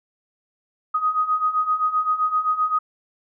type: beating tone pair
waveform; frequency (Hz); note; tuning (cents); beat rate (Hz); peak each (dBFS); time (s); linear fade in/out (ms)
sine; 1246 / 1253.7; D#6 / D#6; +2 / +13; 7.7; -24 / -20; 0.94-2.79; 10
effects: none